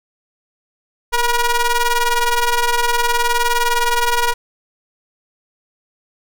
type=ring-modulated tone; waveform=sawtooth; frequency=477.3 Hz; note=A#4; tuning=41 cents sharp; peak=-7 dBFS; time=1.12-4.34 s; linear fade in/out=20 ms; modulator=487 Hz; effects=none